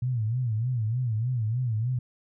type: tone with vibrato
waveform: sine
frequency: 117.4 Hz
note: A#2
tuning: 13 cents sharp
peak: -24 dBFS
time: 0.02-1.99 s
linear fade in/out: 5 ms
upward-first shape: sine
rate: 3.3 Hz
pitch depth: 160 cents each way
effects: none